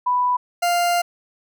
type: tone pair in turn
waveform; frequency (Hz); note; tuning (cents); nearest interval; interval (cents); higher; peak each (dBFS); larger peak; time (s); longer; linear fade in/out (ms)
sine / 40% pulse; 990 / 698.5; B5 / F5; +4 / 0; tritone; 604; first; -16; neither; 0.06-0.37 / 0.62-1.02; second; 10
effects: none